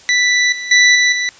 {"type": "tone with level steps", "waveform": "sawtooth", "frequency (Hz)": 1975.5, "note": "B6", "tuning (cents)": 0, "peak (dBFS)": [-7, -19, -3, -6, -12], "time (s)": [0.09, 1.29], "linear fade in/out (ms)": 0, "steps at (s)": [0.52, 0.71, 0.95, 1.12], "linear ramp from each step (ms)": 5, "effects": ["white hiss -42 dBFS RMS until 1.39 s", "resampled to 16000 Hz"]}